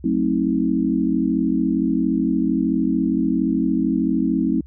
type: chord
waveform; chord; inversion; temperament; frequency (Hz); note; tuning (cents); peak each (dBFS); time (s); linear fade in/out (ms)
sine; F# diminished seventh; none; just; 185 / 222 / 266.4 / 319.7; F#3 / A3 / C4 / Eb4; 0 / +16 / +31 / +47; -24 / -23 / -21 / -22; 0.04-4.61; 5
effects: added 67 Hz sine -39 dBFS peak until 4.66 s